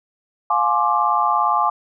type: chord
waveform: sine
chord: D half-diminished seventh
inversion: first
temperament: just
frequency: 704.8 / 845.8 / 1057.2 / 1174.7 Hz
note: F5 / Ab5 / C6 / D6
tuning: +16 / +31 / +18 / 0 cents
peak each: -23 / -20 / -21 / -19 dBFS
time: 0.5-1.7 s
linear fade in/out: 5 ms
effects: none